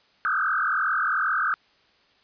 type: tone with frequency modulation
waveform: sine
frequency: 1396.9 Hz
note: F6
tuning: in tune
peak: -21 dBFS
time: 0.25-1.54 s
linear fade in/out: 0 ms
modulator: 42.5 Hz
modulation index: 4.4
effects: white hiss -61 dBFS RMS until 2.23 s + resampled to 11025 Hz